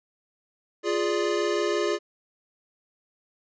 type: chord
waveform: square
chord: D diminished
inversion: first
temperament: equal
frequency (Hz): 349.2 / 415.3 / 587.3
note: F4 / Ab4 / D5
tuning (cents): 0 / 0 / 0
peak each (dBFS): -28 / -27 / -31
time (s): 0.83-1.99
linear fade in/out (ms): 50
effects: resampled to 16000 Hz

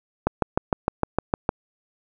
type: click train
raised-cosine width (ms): 1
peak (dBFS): -5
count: 9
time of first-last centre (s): 0.27-1.491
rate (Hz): 6.55
effects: none

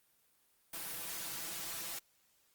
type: noise with comb filter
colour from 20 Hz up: white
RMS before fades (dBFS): -42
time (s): 0.73-1.99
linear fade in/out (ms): 5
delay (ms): 6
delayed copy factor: +1
effects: white hiss -72 dBFS RMS until 2.54 s + Opus 32 kbps

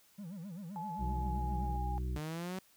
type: tone with vibrato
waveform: triangle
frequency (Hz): 183.2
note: F#3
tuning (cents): -17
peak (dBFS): -40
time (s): 0.18-1.77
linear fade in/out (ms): 10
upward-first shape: sine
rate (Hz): 7.7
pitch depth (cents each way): 230
type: tone with pitch glide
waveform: sine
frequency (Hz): 858 to 819.3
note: A5 to G#5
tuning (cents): -44 to -24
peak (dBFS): -39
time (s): 0.76-1.98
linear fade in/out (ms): 0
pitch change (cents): -80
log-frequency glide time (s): 1-1.81
type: harmonic tone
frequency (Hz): 62.6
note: B1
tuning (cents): +24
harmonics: 1 / 2 / 3 / 5 / 6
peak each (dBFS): -34 / -42 / -47 / -51 / -51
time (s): 0.98-2.2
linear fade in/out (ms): 50
type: exponential sweep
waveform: sawtooth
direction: up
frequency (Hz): 147.8 to 190.4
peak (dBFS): -34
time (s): 2.16-2.59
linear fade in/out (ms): 2
effects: white hiss -66 dBFS RMS until 2.76 s

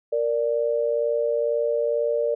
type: tone pair together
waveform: sine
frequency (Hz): 465.2 / 587.3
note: A#4 / D5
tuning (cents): -4 / 0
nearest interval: major third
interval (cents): 404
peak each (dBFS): -23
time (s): 0.12-2.35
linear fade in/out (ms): 10
effects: none

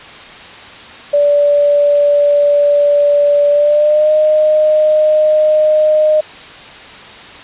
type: tone with pitch glide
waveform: sine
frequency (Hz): 580 to 614.5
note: D5 to D#5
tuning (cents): -22 to -22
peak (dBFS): -7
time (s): 1.13-6.21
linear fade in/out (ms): 10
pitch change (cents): +100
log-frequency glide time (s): 3.49-4.12
effects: white hiss -33 dBFS RMS until 7.43 s + resampled to 8000 Hz

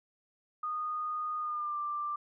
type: tone with pitch glide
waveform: sine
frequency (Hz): 1232 to 1181.8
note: D#6 to D6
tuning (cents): -17 to +10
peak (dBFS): -32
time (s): 0.63-2.16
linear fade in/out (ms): 5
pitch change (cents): -73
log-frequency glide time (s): 1.39-1.78
effects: none

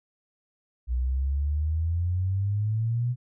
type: exponential sweep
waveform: sine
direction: up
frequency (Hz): 60 to 124.9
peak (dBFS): -23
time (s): 0.87-3.16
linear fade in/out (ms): 50
effects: none

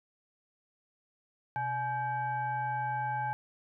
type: tone with frequency modulation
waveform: sine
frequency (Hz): 849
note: G#5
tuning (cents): +38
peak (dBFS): -30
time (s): 1.56-3.33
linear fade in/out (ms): 0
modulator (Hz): 721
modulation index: 0.75
effects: none

